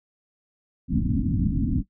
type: low-pass noise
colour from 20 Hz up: white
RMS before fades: -23 dBFS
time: 0.88-1.83 s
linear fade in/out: 50 ms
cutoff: 290 Hz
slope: 96 dB/octave
effects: noise-tail reverb RT60 0.1 s tail -17 dB re dry